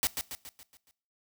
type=noise with echo; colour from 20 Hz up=white; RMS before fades=-27 dBFS; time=0.03-0.07 s; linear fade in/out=0 ms; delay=140 ms; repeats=6; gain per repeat=-6 dB; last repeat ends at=0.91 s; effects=noise-tail reverb RT60 0.5 s tail -20 dB re dry